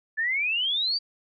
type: exponential sweep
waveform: sine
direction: up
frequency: 1726 to 4730 Hz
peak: -23 dBFS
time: 0.17-0.99 s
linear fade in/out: 20 ms
effects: none